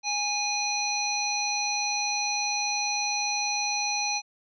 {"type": "harmonic tone with a mistuned harmonic", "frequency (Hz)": 825, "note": "G#5", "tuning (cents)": -12, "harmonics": [1, 3, 5, 7], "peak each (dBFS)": [-31, -31, -31, -31], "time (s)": [0.03, 4.22], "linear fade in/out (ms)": 50, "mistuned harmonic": 7, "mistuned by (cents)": 41, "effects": []}